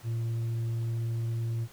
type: tone with tanh clipping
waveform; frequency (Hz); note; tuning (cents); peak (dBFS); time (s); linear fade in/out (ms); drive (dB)
triangle; 115.1; A#2; -22; -29; 0.03-1.68; 50; 8
effects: pink hiss -54 dBFS RMS until 1.72 s